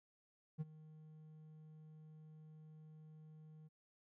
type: tone with ADSR envelope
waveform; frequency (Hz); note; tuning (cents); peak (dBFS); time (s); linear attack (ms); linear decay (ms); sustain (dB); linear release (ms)
triangle; 155.56; D#3; 0; -35; 0.58-3.69; 30; 28; -19; 24
effects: none